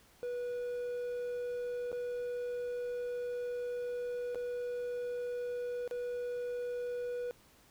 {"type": "tone with dropouts", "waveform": "triangle", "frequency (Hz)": 487.9, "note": "B4", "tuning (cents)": -21, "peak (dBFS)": -33, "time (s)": [0.23, 7.31], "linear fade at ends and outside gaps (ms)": 0, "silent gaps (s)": [[1.917, 1.928], [4.347, 4.356], [5.877, 5.911]], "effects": ["pink hiss -63 dBFS RMS until 7.7 s"]}